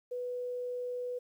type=tone; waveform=sine; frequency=493.9 Hz; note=B4; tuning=in tune; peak=-34 dBFS; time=0.11-1.19 s; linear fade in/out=10 ms; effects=11-bit